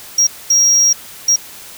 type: tone bursts at uneven times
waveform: triangle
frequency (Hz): 5640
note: F8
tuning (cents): +16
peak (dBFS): -7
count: 3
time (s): 0.18-0.27 / 0.5-0.93 / 1.28-1.36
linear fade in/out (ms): 5
effects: white hiss -35 dBFS RMS until 1.77 s